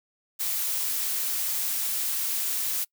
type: noise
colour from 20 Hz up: blue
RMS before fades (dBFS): -28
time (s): 0.39-2.85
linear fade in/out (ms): 20
effects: noise-tail reverb RT60 0.1 s tail -25 dB re dry